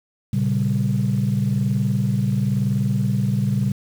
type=chord; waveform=sine; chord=G diminished; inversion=first; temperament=equal with one note detuned; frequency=116.54 / 137.48 / 196 Hz; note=Bb2 / Db3 / G3; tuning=0 / -14 / 0 cents; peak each=-21 dBFS; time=0.33-3.72 s; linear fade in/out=5 ms; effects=tanh soft clip ceiling -11 dBFS + 7-bit